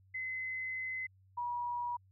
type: tone pair in turn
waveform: sine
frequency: 2043 / 964.2 Hz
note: C7 / B5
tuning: -42 / -42 cents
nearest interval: octave + minor second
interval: 1300 cents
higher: first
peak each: -36 / -34 dBFS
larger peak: second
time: 0.14-1.07 / 1.37-1.97 s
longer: first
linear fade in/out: 10 ms
effects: added 95 Hz sine -62 dBFS peak until 2.11 s